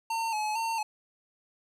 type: tone with vibrato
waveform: square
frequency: 880 Hz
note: A5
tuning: in tune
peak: -29 dBFS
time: 0.1-0.83 s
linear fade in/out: 5 ms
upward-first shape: square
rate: 2.2 Hz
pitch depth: 54 cents each way
effects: low-pass 11000 Hz 12 dB/octave + 11-bit